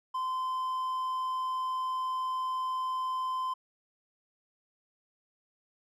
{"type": "tone", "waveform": "triangle", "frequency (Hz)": 1031, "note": "C6", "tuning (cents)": -26, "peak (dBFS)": -28, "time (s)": [0.14, 3.54], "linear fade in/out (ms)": 10, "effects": []}